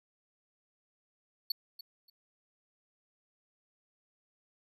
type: tone with echo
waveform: square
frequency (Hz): 4435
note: C#8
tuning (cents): 0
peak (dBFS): -29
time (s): 1.5-1.52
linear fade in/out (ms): 5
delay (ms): 290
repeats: 2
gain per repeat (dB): -15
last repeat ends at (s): 2.1
effects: none